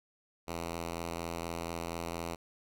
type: tone with vibrato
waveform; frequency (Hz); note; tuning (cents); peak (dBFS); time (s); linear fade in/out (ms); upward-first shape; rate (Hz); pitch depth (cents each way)
5% pulse; 84.2; E2; +37; -25; 0.47-2.36; 20; triangle; 7.4; 12
effects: none